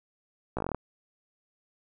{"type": "slowing click train", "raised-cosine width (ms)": 1, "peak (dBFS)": -17, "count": 9, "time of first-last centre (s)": [0.57, 0.746], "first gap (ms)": 16, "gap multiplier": 1.09, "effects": []}